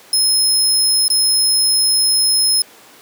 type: tone with dropouts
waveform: 25% pulse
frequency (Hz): 5160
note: E8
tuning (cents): -38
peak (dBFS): -7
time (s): 0.13-2.62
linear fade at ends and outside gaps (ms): 2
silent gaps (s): 1.081-1.101
effects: pink hiss -43 dBFS RMS until 3.01 s + high-pass 300 Hz 12 dB/octave